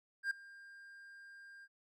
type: tone with ADSR envelope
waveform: triangle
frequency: 1600 Hz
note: G6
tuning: 35 cents sharp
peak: -29 dBFS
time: 0.23-1.68 s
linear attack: 77 ms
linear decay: 7 ms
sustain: -22 dB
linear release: 45 ms
effects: none